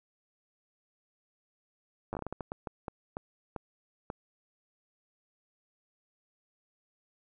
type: slowing click train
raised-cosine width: 1 ms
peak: -22 dBFS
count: 15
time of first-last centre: 2.13-4.102 s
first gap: 9 ms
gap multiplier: 1.37
effects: none